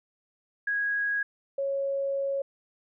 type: tone pair in turn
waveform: sine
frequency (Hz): 1652 / 551.3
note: G#6 / C#5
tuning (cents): -10 / -10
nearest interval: octave + perfect fifth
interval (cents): 1900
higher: first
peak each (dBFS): -25 / -26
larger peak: first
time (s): 0.67-1.23 / 1.58-2.42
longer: second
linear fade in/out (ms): 5
effects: none